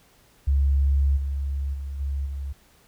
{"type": "tone with level steps", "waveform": "sine", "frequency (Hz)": 69.3, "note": "C#2", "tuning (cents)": 0, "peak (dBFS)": [-17, -24, -29, -24, -28], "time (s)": [0.47, 2.53], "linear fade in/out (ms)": 10, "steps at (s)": [1.16, 1.73, 1.99, 2.25], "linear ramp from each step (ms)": 20, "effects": ["pink hiss -58 dBFS RMS until 2.87 s"]}